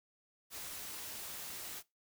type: noise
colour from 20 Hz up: white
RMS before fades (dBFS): -45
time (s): 0.5-1.83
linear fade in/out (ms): 50
effects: noise-tail reverb RT60 0.2 s tail -20 dB re dry